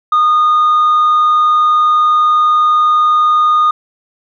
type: tone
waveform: sine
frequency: 1228 Hz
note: D#6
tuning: 23 cents flat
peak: -5 dBFS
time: 0.12-3.71 s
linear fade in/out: 5 ms
effects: tanh soft clip ceiling -6 dBFS